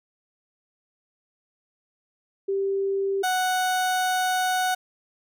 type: tone pair in turn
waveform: sine / 30% pulse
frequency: 392 / 740 Hz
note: G4 / F#5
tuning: 0 / 0 cents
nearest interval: major seventh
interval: 1100 cents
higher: second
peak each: -22 / -19 dBFS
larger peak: second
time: 2.48-3.23 / 3.23-4.75 s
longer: second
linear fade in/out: 10 ms
effects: none